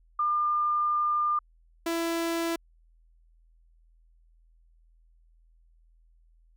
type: tone pair in turn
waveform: sine / sawtooth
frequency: 1202 / 333.8 Hz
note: D6 / E4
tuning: +40 / +22 cents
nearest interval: octave + minor seventh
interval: 2218 cents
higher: first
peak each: -23 dBFS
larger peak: neither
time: 0.19-1.39 / 1.86-2.56 s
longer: first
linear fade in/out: 5 ms
effects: added 41 Hz sine -58 dBFS peak until 6.56 s